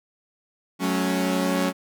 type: chord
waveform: sawtooth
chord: F# minor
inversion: none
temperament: equal with one note detuned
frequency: 185 / 216.3 / 277.2 Hz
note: F#3 / A3 / C#4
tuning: 0 / -29 / 0 cents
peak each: -21 / -25 / -21 dBFS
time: 0.79-1.73 s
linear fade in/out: 50 ms
effects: none